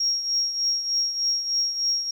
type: tone with tremolo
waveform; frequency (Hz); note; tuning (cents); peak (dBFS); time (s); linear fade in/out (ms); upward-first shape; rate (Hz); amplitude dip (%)
sine; 5588; F8; 0; -18; 0-2.11; 5; triangle; 3.3; 70
effects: tanh soft clip ceiling -14 dBFS + 9-bit